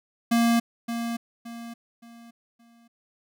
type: tone with echo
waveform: square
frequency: 233.1 Hz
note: A#3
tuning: in tune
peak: -19 dBFS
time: 0.31-0.6 s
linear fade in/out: 10 ms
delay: 570 ms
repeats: 4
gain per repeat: -9 dB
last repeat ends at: 2.88 s
effects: none